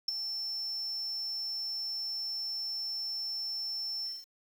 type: tone with ADSR envelope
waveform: sine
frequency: 5370 Hz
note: E8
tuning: 31 cents sharp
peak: -22 dBFS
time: 0.08-4.26 s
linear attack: 7 ms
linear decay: 8 ms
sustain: -11 dB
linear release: 210 ms
effects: tanh soft clip ceiling -23 dBFS + 9-bit